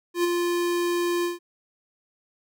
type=tone with ADSR envelope; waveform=square; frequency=348.4 Hz; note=F4; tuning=4 cents flat; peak=-19 dBFS; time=0.14-1.39 s; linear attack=100 ms; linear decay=17 ms; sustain=-4 dB; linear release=150 ms; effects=none